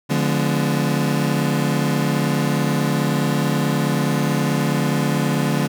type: chord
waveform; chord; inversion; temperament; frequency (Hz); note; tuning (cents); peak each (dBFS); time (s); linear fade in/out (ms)
35% pulse; D diminished seventh; none; just; 146.83 / 176.2 / 211.4 / 253.7; D3 / F3 / Ab3 / Cb4; 0 / +16 / +31 / +47; -19 / -23 / -22 / -23; 0.09-5.68; 20
effects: none